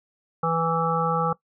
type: harmonic tone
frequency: 164.81 Hz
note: E3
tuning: in tune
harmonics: 1 / 3 / 5 / 7 / 8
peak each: -27 / -27 / -27 / -27 / -27 dBFS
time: 0.43-1.33 s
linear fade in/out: 5 ms
effects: noise-tail reverb RT60 0.1 s tail -19 dB re dry